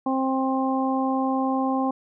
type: harmonic tone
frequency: 264.3 Hz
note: C4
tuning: 18 cents sharp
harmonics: 1 / 2 / 3 / 4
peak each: -23 / -30 / -27 / -30 dBFS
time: 0.06-1.91 s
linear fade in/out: 5 ms
effects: none